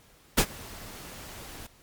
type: noise with ADSR envelope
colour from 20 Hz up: pink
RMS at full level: -19 dBFS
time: 0.37-1.67 s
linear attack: 14 ms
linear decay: 69 ms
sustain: -24 dB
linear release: 8 ms
effects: pink hiss -58 dBFS RMS until 1.82 s + MP3 96 kbps